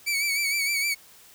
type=tone with vibrato; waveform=sawtooth; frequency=2277 Hz; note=C#7; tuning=46 cents sharp; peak=-20 dBFS; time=0.06-0.95 s; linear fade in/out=20 ms; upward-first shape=sine; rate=6.5 Hz; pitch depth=56 cents each way; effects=white hiss -52 dBFS RMS until 1.34 s